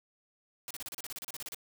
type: noise bursts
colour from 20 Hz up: white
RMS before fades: -41 dBFS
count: 15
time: 0.68-1.546 s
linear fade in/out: 0 ms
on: 26 ms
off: 34 ms
effects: none